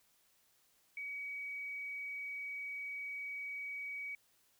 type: tone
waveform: sine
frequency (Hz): 2265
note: C#7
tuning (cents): +37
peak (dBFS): -40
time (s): 0.97-4.15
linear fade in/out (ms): 2
effects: white hiss -72 dBFS RMS until 4.59 s